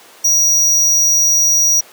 square tone, 5770 Hz, F#8, 44 cents flat, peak -10 dBFS, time 0.24-1.81 s, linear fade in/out 10 ms, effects pink hiss -41 dBFS RMS until 1.92 s + high-pass 400 Hz 12 dB/octave

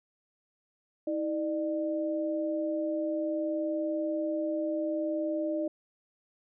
sine tone pair together, 320.6 / 600 Hz, E4 / D5, -48 / +37 cents, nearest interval major seventh, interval 1085 cents, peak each -31 / -31 dBFS, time 1.07-5.68 s, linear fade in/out 5 ms, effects none

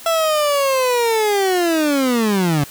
30% pulse linear sweep, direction down, 670 to 138.6 Hz, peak -12 dBFS, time 0.06-2.64 s, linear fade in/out 2 ms, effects white hiss -38 dBFS RMS until 2.7 s

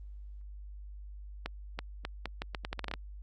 accelerating click train, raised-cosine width 0.3 ms, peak -19 dBFS, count 13, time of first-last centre 1.46-2.939 s, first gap 330 ms, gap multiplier 0.79, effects added 50 Hz sine -43 dBFS peak until 3.22 s + Opus 24 kbps

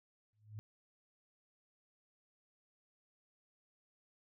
sine tone with exponential growth, 106.6 Hz, G#2, 46 cents sharp, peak -40 dBFS, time 0.33-0.59 s, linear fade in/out 0 ms, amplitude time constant 55 ms, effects none

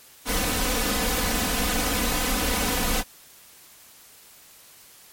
pink noise with comb filter, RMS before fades -24 dBFS, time 0.25-3.04 s, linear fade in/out 50 ms, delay 4 ms, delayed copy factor +0.95, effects white hiss -50 dBFS RMS until 5.12 s + MP3 64 kbps

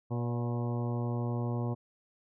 harmonic tone with a mistuned harmonic, 120 Hz, B2, 49 cents flat, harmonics 1 / 2 / 3 / 4 / 5 / 6 / 7 / 8 / 9, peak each -31 / -37 / -41 / -43 / -45 / -47 / -48 / -49 / -50 dBFS, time 0.1-1.75 s, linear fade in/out 20 ms, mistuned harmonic 5, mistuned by -35 cents, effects none

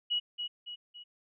sine tone with echo, 2915 Hz, F#7, 26 cents flat, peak -27 dBFS, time 0.1-0.2 s, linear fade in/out 20 ms, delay 280 ms, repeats 3, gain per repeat -6 dB, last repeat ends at 1.04 s, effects none

